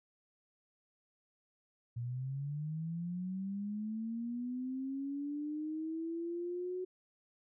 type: linear sweep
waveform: sine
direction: up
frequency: 116.54 to 370 Hz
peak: -36 dBFS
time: 1.96-6.85 s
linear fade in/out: 10 ms
effects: none